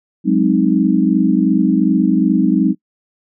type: chord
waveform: sine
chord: Ab dominant seventh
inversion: third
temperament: equal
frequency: 185 / 207.7 / 261.6 / 311.1 Hz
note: Gb3 / Ab3 / C4 / Eb4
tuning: 0 / 0 / 0 / 0 cents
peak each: -16 dBFS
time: 0.24-2.75 s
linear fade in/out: 50 ms
effects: noise-tail reverb RT60 0.1 s tail -25 dB re dry